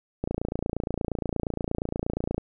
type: click train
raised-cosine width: 2 ms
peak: -14 dBFS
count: 62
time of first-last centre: 0.24-2.38 s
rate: 28.5 Hz
effects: none

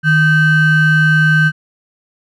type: ring-modulated tone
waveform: triangle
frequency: 698 Hz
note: F5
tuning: 1 cent flat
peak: -3 dBFS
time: 0.03-1.52 s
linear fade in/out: 50 ms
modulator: 853 Hz
effects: none

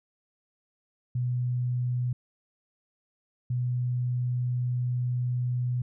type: tone pair in turn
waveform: sine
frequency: 123.8 / 123.8 Hz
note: B2 / B2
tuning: +5 / +5 cents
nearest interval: unison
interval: 0 cents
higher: neither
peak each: -25 dBFS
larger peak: neither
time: 1.15-2.13 / 3.5-5.82 s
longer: second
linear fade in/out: 5 ms
effects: none

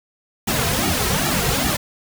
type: noise with flanger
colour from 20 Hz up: pink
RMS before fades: -20 dBFS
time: 0.47-1.77 s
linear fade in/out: 10 ms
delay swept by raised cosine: 1.9 to 3.5 ms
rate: 2.5 Hz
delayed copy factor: -0.9
effects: none

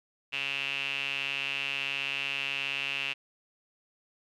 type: tone with band-pass filter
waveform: sawtooth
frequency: 138.59 Hz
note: C#3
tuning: in tune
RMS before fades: -33 dBFS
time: 0.32-3.14 s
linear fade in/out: 20 ms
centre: 2700 Hz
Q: 9.4
effects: none

